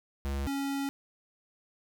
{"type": "tone pair in turn", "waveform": "square", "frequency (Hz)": [69.3, 277.2], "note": ["C#2", "C#4"], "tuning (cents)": [0, 0], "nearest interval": "2 octaves", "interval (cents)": 2400, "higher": "second", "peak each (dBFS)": [-31, -31], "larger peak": "neither", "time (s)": [[0.25, 0.47], [0.47, 0.89]], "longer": "second", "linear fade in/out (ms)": 0, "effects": []}